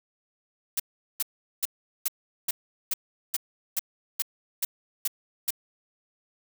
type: noise bursts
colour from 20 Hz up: blue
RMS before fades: -26 dBFS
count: 12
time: 0.77-5.506 s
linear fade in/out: 5 ms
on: 28 ms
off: 400 ms
effects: none